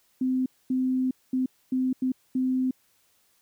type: tone bursts at uneven times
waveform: sine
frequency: 257.8 Hz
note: C4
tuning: 26 cents flat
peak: -22 dBFS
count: 6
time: 0.21-0.46 / 0.7-1.11 / 1.33-1.46 / 1.72-1.93 / 2.02-2.12 / 2.35-2.71 s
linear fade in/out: 5 ms
effects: white hiss -66 dBFS RMS until 3.41 s